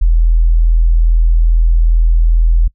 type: tone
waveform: sine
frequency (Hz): 41.2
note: E1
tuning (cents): 0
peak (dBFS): -6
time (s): 0.01-2.68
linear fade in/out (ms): 10
effects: noise-tail reverb RT60 0.1 s tail -23 dB re dry